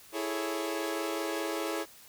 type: chord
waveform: sawtooth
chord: A major seventh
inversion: second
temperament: equal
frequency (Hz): 329.6 / 415.3 / 440 / 554.4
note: E4 / G#4 / A4 / C#5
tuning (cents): 0 / 0 / 0 / 0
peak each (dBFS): -31 / -33 / -37 / -34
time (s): 0.12-1.86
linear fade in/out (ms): 50
effects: white hiss -54 dBFS RMS until 2.08 s